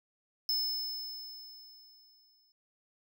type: tone with exponential decay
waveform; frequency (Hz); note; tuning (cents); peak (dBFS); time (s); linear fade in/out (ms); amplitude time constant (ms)
square; 5230; E8; -15; -28; 0.49-2.52; 1; 440
effects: none